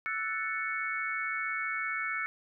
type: chord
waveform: sine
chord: F# minor seventh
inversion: third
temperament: equal with one note detuned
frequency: 1324.6 / 1480 / 1760 / 2217 Hz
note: E6 / F#6 / A6 / C#7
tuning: +8 / 0 / 0 / 0 cents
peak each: -37 / -38 / -38 / -34 dBFS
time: 0.06-2.26 s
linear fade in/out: 0 ms
effects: none